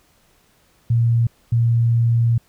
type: tone pair in turn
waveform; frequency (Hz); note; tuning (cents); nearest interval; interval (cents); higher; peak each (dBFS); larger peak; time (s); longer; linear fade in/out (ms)
sine; 116.8 / 116.8; A#2 / A#2; +4 / +4; unison; 0; neither; -13; neither; 0.9-1.27 / 1.52-2.38; second; 5
effects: pink hiss -58 dBFS RMS until 2.48 s